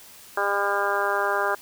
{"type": "harmonic tone", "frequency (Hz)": 201.1, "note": "G3", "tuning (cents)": 44, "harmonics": [2, 3, 4, 5, 6, 7, 8], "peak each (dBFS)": [-29, -29, -29, -29, -29, -29, -29], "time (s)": [0.37, 1.55], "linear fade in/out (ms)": 5, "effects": ["white hiss -47 dBFS RMS until 1.61 s"]}